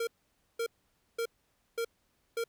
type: tone bursts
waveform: square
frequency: 462.5 Hz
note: A#4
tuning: 14 cents flat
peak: -31 dBFS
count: 5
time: 0-2.44 s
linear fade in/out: 5 ms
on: 72 ms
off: 520 ms
effects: pink hiss -74 dBFS RMS until 2.48 s